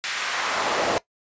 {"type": "noise with high-pass filter sweep", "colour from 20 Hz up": "brown", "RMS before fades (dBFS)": -25, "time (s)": [0.04, 0.98], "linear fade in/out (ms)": 0, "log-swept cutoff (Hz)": [2200, 460], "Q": 1.1, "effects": ["noise-tail reverb RT60 0.1 s tail -18 dB re dry", "resampled to 16000 Hz"]}